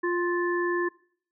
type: harmonic tone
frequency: 350.2 Hz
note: F4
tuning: 5 cents sharp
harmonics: 1 / 3 / 5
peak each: -25 / -32 / -31 dBFS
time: 0.03-0.89 s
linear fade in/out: 10 ms
effects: noise-tail reverb RT60 0.6 s tail -23 dB re dry